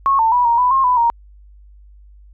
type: tone with pitch steps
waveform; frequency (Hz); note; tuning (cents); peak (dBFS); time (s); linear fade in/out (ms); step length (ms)
sine; 1095 / 898 / 980 / 936 / 994 / 1070 / 996 / 935; C#6 / A5 / B5 / A#5 / B5 / C6 / B5 / A#5; -22 / +35 / -14 / +7 / +11 / +38 / +14 / +5; -11; 0.06-1.1; 0; 130
effects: added 50 Hz sine -41 dBFS peak until 2.33 s